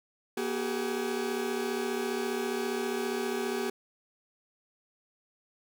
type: tone cluster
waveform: 40% pulse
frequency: 239.5 / 381.8 / 416.7 Hz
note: A#3 / G4 / G#4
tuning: +47 / -46 / +6 cents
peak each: -35 / -32 / -34 dBFS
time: 0.37-3.7 s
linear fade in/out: 5 ms
effects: none